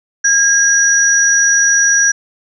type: tone pair together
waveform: sine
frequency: 1627 / 5810 Hz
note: G#6 / F#8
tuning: -36 / -32 cents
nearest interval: octave + minor seventh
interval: 2204 cents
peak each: -11 dBFS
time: 0.24-2.12 s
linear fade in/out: 10 ms
effects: none